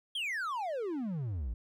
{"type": "exponential sweep", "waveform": "triangle", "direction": "down", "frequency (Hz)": [3343, 51.91], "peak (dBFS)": -31, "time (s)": [0.15, 1.54], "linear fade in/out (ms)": 5, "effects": []}